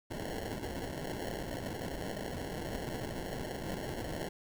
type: noise with sample-and-hold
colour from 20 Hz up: blue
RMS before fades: -39 dBFS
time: 0.1-4.29 s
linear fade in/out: 10 ms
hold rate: 1225 Hz
effects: none